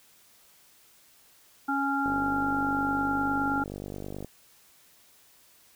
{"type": "harmonic tone", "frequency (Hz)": 277.2, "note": "C#4", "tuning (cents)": 0, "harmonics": [1, 3, 5], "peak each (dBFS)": [-29, -30, -29], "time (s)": [1.68, 3.64], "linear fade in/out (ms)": 10}
{"type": "click train", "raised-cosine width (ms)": 2, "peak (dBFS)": -24, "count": 109, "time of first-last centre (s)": [2.06, 4.246], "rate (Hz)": 49.4}
{"effects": ["white hiss -59 dBFS RMS until 5.75 s"]}